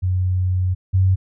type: tone pair in turn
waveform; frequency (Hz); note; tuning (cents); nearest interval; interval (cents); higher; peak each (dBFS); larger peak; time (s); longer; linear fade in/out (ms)
sine; 91.9 / 94.21; F#2 / F#2; -11 / +32; unison; 43; second; -16 / -12; second; 0.02-0.75 / 0.93-1.16; first; 20
effects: none